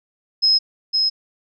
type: tone with echo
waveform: sine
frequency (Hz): 5130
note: E8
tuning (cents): -48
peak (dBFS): -12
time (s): 0.42-0.59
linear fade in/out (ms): 20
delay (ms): 510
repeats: 1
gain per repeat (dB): -3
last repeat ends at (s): 1.1
effects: none